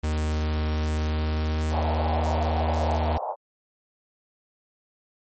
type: tone with pitch glide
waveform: 45% pulse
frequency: 77.1 to 78.49 Hz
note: D#2 to D#2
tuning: -15 to +16 cents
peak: -23 dBFS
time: 0.03-3.18 s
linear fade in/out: 10 ms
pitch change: +31 cents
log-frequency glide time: 0.89-2.24 s
type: band-pass noise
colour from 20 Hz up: pink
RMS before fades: -29 dBFS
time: 1.7-3.36 s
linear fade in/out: 50 ms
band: 560 to 920 Hz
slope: 48 dB/octave
effects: MP3 32 kbps